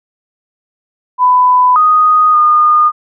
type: tone with pitch steps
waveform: sine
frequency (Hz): 999 / 1243 / 1221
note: B5 / D#6 / D#6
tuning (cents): +20 / -2 / -33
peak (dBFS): -5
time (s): 1.18-2.92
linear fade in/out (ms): 50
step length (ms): 580
effects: none